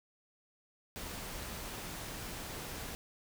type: noise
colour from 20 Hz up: pink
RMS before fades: -43 dBFS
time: 0.96-2.95 s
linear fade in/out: 0 ms
effects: none